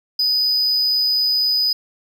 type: tone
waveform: triangle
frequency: 4982 Hz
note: D#8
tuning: 1 cent sharp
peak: -14 dBFS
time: 0.19-1.73 s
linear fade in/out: 5 ms
effects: none